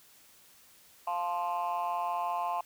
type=chord; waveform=sine; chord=F major; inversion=none; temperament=just; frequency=698.5 / 873.1 / 1047.7 Hz; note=F5 / A5 / C6; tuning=0 / -14 / +2 cents; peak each=-32 dBFS; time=1.07-2.61 s; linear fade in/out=5 ms; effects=tanh soft clip ceiling -25 dBFS + white hiss -59 dBFS RMS until 2.65 s

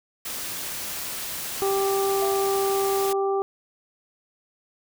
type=noise; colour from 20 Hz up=white; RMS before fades=-32 dBFS; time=0.25-3.13 s; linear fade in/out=5 ms
type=harmonic tone; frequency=392 Hz; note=G4; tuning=in tune; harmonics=1 / 2 / 3; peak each=-22 / -28 / -32 dBFS; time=1.62-3.42 s; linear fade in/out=0 ms
type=tone with exponential decay; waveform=triangle; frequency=678 Hz; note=E5; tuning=49 cents sharp; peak=-27 dBFS; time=2.22-2.78 s; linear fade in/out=1 ms; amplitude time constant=120 ms
effects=none

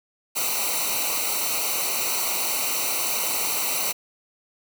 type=noise with comb filter; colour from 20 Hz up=white; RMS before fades=-25 dBFS; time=0.35-3.93 s; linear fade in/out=20 ms; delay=0.59 ms; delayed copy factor=-0.95; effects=none

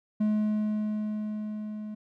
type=tone with level ramp; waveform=triangle; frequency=212.7 Hz; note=G#3; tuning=42 cents sharp; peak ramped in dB=-20 to -33 dBFS; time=0.2-1.95 s; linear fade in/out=10 ms; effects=none

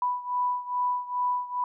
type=beating tone pair; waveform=sine; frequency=987.8 / 990.2 Hz; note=B5 / B5; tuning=0 / +4 cents; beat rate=2.4 Hz; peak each=-27 / -30 dBFS; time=0.02-1.64 s; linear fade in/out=2 ms; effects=none

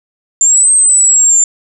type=exponential two-way sweep; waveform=sine; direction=up then down; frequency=7190 to 8372 to 7190 Hz; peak=-5 dBFS; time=0.41-1.44 s; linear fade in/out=2 ms; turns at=0.72 s; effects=none

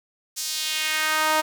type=tone with high-pass filter sweep; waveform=sawtooth; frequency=311.1 Hz; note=D#4; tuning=in tune; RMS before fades=-24 dBFS; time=0.36-1.42 s; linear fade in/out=20 ms; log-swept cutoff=6100 to 780 Hz; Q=1.5; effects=none

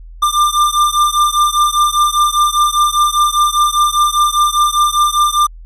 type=beating tone pair; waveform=square; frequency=1192 / 1197 Hz; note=D6 / D6; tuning=+25 / +33 cents; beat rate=5 Hz; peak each=-14 dBFS; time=0.22-5.47 s; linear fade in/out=10 ms; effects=added 41 Hz sine -31 dBFS peak until 5.65 s + resampled to 32000 Hz

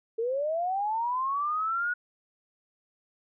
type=linear sweep; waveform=sine; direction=up; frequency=440 to 1468 Hz; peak=-26 dBFS; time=0.18-1.94 s; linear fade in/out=10 ms; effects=none

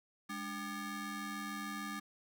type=ring-modulated tone; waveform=25% pulse; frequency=498.9 Hz; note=B4; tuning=17 cents sharp; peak=-33 dBFS; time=0.29-2 s; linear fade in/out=10 ms; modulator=705 Hz; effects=none

